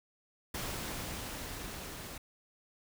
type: noise with level ramp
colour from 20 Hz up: pink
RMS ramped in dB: -38 to -45 dBFS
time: 0.54-2.18 s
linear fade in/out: 5 ms
effects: none